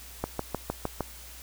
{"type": "click train", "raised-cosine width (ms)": 1, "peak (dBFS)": -14, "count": 6, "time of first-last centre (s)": [0.24, 1.007], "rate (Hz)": 6.52, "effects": ["added 60 Hz sine -48 dBFS peak until 1.42 s", "white hiss -47 dBFS RMS until 1.42 s"]}